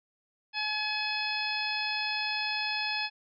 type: harmonic tone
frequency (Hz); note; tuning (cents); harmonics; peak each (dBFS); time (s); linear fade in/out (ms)
850; G#5; +40; 1 / 2 / 3 / 4 / 5 / 6; -37 / -37 / -33 / -38 / -38 / -37; 0.53-3.1; 50
effects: none